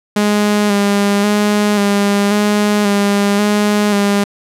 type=tone with vibrato; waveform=sawtooth; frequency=204.9 Hz; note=G#3; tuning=23 cents flat; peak=-7 dBFS; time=0.16-4.24 s; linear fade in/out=5 ms; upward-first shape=square; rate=0.93 Hz; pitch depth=25 cents each way; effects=low-pass 12000 Hz 12 dB/octave